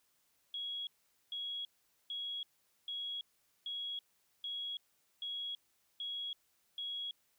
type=tone bursts; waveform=sine; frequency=3322 Hz; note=G#7; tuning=in tune; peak=-38 dBFS; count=9; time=0.54-7.11 s; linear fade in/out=2 ms; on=330 ms; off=450 ms; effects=white hiss -75 dBFS RMS until 7.38 s